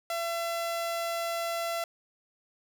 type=tone; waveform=sawtooth; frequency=675 Hz; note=E5; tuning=41 cents sharp; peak=-26 dBFS; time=0.1-1.84 s; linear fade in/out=2 ms; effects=none